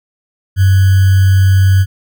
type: tone with sample-and-hold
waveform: sine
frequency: 95.4 Hz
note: G2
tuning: 47 cents flat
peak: -5 dBFS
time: 0.56-1.86 s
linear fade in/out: 50 ms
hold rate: 1575 Hz
effects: none